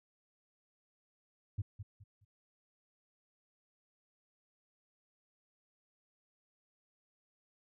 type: tone with echo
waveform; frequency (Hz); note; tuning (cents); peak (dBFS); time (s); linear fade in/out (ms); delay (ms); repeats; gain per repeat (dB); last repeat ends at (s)
sine; 101.4; G#2; -41; -30; 1.58-1.62; 10; 210; 3; -11; 2.25
effects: tanh soft clip ceiling -29 dBFS